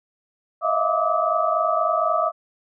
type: tone cluster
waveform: sine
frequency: 625 / 649 / 698 / 1169 / 1272 Hz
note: D#5 / E5 / F5 / D6 / D#6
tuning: +8 / -27 / -1 / -8 / +38 cents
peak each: -27 / -24 / -25 / -23 / -25 dBFS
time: 0.61-2.32 s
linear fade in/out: 50 ms
effects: none